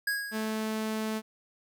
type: tone with exponential decay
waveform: square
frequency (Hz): 1649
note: G#6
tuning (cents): -13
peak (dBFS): -26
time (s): 0.07-0.81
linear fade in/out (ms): 5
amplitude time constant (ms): 160
type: tone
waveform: sawtooth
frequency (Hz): 218.3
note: A3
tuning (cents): -13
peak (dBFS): -26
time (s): 0.31-1.22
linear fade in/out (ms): 50
effects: none